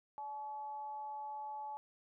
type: tone with amplitude modulation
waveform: sine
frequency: 857 Hz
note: A5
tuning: 46 cents flat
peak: -39 dBFS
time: 0.18-1.77 s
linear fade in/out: 0 ms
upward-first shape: sine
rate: 272 Hz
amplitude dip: 45%
effects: none